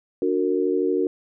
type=chord; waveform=sine; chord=D augmented; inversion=none; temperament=just; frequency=293.7 / 367.1 / 458.9 Hz; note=D4 / F#4 / A#4; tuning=0 / -14 / -27 cents; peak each=-25 / -22 / -24 dBFS; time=0.22-1.07 s; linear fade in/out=2 ms; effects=none